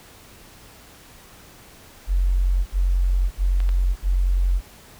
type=tone bursts; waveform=sine; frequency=45.38 Hz; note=F#1; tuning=33 cents flat; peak=-16 dBFS; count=4; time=2.07-4.613 s; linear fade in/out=50 ms; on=590 ms; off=61 ms
type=clicks; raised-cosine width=0.3 ms; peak=-21 dBFS; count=2; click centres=3.603 / 3.691 s
effects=pink hiss -47 dBFS RMS until 4.99 s